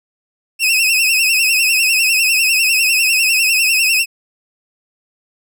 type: tone with vibrato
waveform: sawtooth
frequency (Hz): 2619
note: E7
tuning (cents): -12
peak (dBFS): -8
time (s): 0.59-4.06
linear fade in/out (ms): 50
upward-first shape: triangle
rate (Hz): 10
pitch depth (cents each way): 110
effects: none